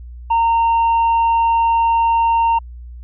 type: tone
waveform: triangle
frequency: 920 Hz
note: A#5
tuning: 23 cents flat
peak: -10 dBFS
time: 0.3-2.59 s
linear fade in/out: 10 ms
effects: added 60 Hz sine -31 dBFS peak until 3.03 s + resampled to 8000 Hz